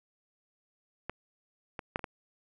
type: clicks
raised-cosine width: 0.5 ms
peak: -20 / -22 / -13 / -28 / -20 dBFS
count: 5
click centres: 1.096 / 1.792 / 1.959 / 1.993 / 2.042 s
effects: none